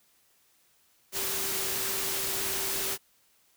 sine tone in noise, 387.8 Hz, G4, 19 cents flat, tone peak -41 dBFS, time 1.12-2.98 s, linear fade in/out 50 ms, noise white, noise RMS -31 dBFS, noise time 1.12-2.98 s, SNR -13 dB, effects white hiss -66 dBFS RMS until 3.56 s

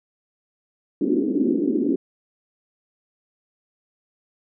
white band-pass noise, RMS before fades -21 dBFS, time 1.01-1.96 s, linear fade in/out 5 ms, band 220 to 370 Hz, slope 48 dB/octave, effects none

